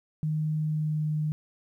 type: tone with pitch glide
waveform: sine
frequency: 154.5 to 152.81 Hz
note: D#3 to D#3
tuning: -12 to -31 cents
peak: -25 dBFS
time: 0.23-1.32 s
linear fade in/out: 0 ms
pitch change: -19 cents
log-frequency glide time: 0.57-1.13 s
effects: 11-bit